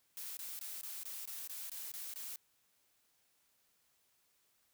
blue noise bursts, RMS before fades -45 dBFS, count 10, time 0.17-2.359 s, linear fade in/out 0 ms, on 200 ms, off 21 ms, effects white hiss -75 dBFS RMS until 4.73 s

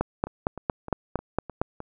two click trains, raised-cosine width 1 ms, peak -9 / -22 dBFS, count 8 / 6, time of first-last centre 0.01-1.616 / 0.27-1.804 s, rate 4.36 / 3.26 Hz, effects none

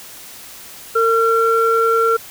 sine tone pair together, 454.9 / 1365.3 Hz, A#4 / F6, -42 / -40 cents, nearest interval octave + perfect fifth, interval 1902 cents, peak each -14 dBFS, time 0.95-2.17 s, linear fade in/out 10 ms, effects tanh soft clip ceiling -4 dBFS + white hiss -37 dBFS RMS until 2.3 s

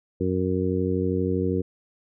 harmonic tone, 92.5 Hz, F#2, in tune, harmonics 1 / 2 / 3 / 4 / 5, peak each -28 / -28 / -28 / -28 / -28 dBFS, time 0.2-1.62 s, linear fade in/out 10 ms, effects none

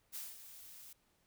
blue noise with ADSR envelope, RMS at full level -43 dBFS, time 0.12-0.93 s, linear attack 37 ms, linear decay 190 ms, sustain -11 dB, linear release 4 ms, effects pink hiss -75 dBFS RMS until 1.26 s

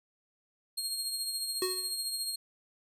25% pulse tone with tremolo, 4246 Hz, C8, 25 cents sharp, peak -26 dBFS, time 0.77-2.36 s, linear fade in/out 10 ms, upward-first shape triangle, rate 14 Hz, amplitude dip 50%
square tone with exponential decay, 370 Hz, F#4, in tune, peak -28 dBFS, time 1.62-1.97 s, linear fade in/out 2 ms, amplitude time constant 76 ms
effects none

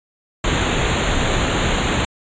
pink band-stop noise, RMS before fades -18 dBFS, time 0.44-2.05 s, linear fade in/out 2 ms, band 4100 to 6600 Hz, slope 96 dB/octave, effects resampled to 16000 Hz

